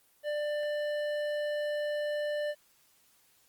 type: tone with hard clipping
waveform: sine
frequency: 593 Hz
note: D5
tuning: 17 cents sharp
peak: -32 dBFS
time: 0.23-2.55 s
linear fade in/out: 50 ms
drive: 11 dB
effects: white hiss -66 dBFS RMS until 3.48 s + Opus 24 kbps

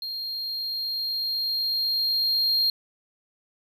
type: tone with level ramp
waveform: triangle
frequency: 4218 Hz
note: C8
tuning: 13 cents sharp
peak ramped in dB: -29 to -18 dBFS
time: 0.02-2.7 s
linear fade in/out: 2 ms
effects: none

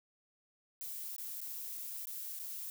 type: noise with dropouts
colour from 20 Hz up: violet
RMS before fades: -43 dBFS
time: 0.81-2.7 s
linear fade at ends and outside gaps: 0 ms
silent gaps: 1.163-1.182 / 1.405-1.415 / 2.055-2.071 / 2.391-2.397 s
effects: none

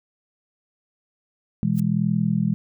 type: chord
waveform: sine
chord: E major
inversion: second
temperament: just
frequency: 123.61 / 164.81 / 206 Hz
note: B2 / E3 / G#3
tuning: +2 / 0 / -14 cents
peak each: -26 / -22 / -22 dBFS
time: 1.63-2.54 s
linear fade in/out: 0 ms
type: noise with exponential growth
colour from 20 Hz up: blue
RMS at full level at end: -33 dBFS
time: 1.73-1.8 s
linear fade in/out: 5 ms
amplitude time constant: 15 ms
effects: none

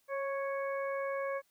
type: harmonic tone with a mistuned harmonic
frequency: 554 Hz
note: C#5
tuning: 1 cent flat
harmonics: 1 / 2 / 3 / 4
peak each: -34 / -40 / -44 / -46 dBFS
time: 0.08-1.42 s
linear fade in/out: 50 ms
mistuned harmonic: 1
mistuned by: -18 cents
effects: white hiss -73 dBFS RMS until 1.5 s

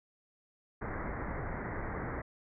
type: low-pass noise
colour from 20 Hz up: pink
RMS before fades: -38 dBFS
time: 0.81-2.22 s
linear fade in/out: 10 ms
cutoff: 2100 Hz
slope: 96 dB/octave
effects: none

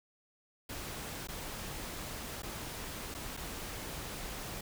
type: noise with dropouts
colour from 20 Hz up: pink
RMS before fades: -42 dBFS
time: 0.69-4.61 s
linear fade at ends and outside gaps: 5 ms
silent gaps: 1.273-1.285 / 2.422-2.431 / 3.143-3.147 / 3.368-3.372 s
effects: none

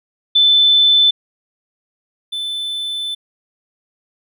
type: tone pair in turn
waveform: sine / triangle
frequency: 3520 / 3520 Hz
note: A7 / A7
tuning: 0 / 0 cents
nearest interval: unison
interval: 0 cents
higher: neither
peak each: -8 / -19 dBFS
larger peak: first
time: 0.35-1.11 / 2.32-3.15 s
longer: second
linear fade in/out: 10 ms
effects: none

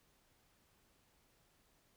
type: silence
effects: pink hiss -73 dBFS RMS until 1.96 s

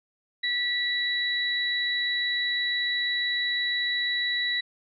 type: tone pair together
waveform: sine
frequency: 1951 / 3916 Hz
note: B6 / B7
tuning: -22 / -15 cents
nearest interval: octave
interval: 1207 cents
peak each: -27 dBFS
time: 0.43-4.61 s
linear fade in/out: 10 ms
effects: none

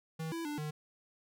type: tone with pitch steps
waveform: square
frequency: 160.5 / 332.2 / 295.4 / 151.7 Hz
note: E3 / E4 / D4 / D#3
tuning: -46 / +13 / +10 / -44 cents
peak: -37 dBFS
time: 0.19-0.71 s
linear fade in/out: 10 ms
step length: 130 ms
effects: none

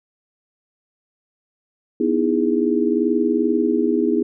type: chord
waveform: sine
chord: E major seventh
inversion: second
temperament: just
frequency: 247.2 / 309 / 329.6 / 412 Hz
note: B3 / D#4 / E4 / G#4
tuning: +2 / -12 / 0 / -14 cents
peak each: -21 / -22 / -21 / -21 dBFS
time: 2-4.23 s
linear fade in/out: 5 ms
effects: none

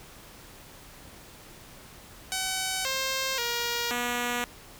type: tone with pitch steps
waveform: 5% pulse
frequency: 756 / 530 / 474 / 242.3 Hz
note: F#5 / C5 / A#4 / B3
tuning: +37 / +22 / +29 / -33 cents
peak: -16 dBFS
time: 2.32-4.44 s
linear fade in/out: 0 ms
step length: 530 ms
effects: pink hiss -49 dBFS RMS until 4.79 s

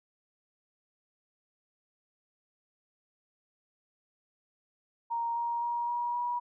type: tone with pitch steps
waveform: sine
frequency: 933 / 941.1 / 949.3 / 957.6 / 965.9 Hz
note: A#5 / A#5 / A#5 / A#5 / B5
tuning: +1 / +16 / +31 / +46 / -39 cents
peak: -29 dBFS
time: 5.1-6.4 s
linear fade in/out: 20 ms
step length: 260 ms
effects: none

